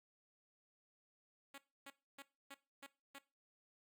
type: tone bursts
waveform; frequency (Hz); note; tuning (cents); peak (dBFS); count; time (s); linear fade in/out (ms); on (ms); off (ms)
5% pulse; 277.2; C#4; 0; -40; 6; 1.54-3.186; 5; 41; 280
effects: noise-tail reverb RT60 0.3 s tail -19 dB re dry